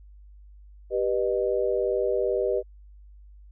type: chord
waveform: sine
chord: G augmented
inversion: none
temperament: just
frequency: 392 / 490 / 612.5 Hz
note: G4 / B4 / D#5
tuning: 0 / -14 / -27 cents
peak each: -26 / -26 / -28 dBFS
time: 0.9-2.63 s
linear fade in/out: 50 ms
effects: added 50 Hz sine -46 dBFS peak until 3.51 s